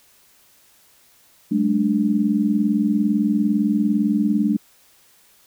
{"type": "chord", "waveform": "sine", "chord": "G suspended second", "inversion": "none", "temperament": "equal with one note detuned", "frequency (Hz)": [196, 216, 293.7], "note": ["G3", "A3", "D4"], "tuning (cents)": [0, -32, 0], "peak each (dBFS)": [-22, -19, -21], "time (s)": [1.51, 4.57], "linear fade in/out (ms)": 10, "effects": ["white hiss -55 dBFS RMS until 5.46 s"]}